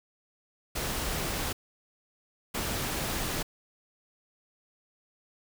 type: noise bursts at uneven times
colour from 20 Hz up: pink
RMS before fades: -32 dBFS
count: 2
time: 0.75-1.53 / 2.54-3.43 s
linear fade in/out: 10 ms
effects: none